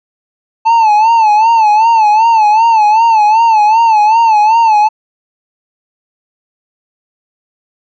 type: tone with vibrato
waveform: triangle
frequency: 880 Hz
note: A5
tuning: in tune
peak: -3 dBFS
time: 0.65-4.89 s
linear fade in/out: 20 ms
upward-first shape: sine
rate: 2.6 Hz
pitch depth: 93 cents each way
effects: resampled to 16000 Hz